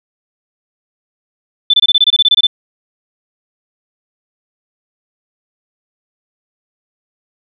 sine tone bursts, 3520 Hz, A7, in tune, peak -5 dBFS, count 13, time 1.7-2.469 s, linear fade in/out 5 ms, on 37 ms, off 24 ms, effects none

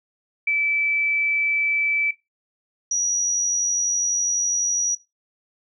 sine tone pair in turn, 2314 / 5804 Hz, D7 / F#8, -26 / -34 cents, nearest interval octave + major third, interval 1592 cents, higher second, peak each -18 dBFS, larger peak neither, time 0.47-2.11 / 2.91-4.95 s, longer second, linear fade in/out 5 ms, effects noise-tail reverb RT60 0.2 s tail -18 dB re dry

